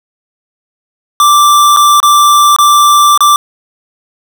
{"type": "tone with dropouts", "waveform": "square", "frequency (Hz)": 1174.7, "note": "D6", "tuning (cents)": 0, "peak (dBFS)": -4, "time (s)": [1.2, 3.36], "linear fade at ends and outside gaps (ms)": 1, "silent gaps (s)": [[1.764, 1.77], [2.002, 2.029], [2.563, 2.586], [3.176, 3.206]], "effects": []}